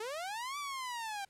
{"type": "linear two-way sweep", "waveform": "sawtooth", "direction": "up then down", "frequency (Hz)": [414.2, 1174.7, 776], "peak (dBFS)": -34, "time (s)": [0, 1.25], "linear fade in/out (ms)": 5, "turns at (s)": 0.58, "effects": ["pink hiss -71 dBFS RMS until 1.29 s", "low-pass 11000 Hz 12 dB/octave"]}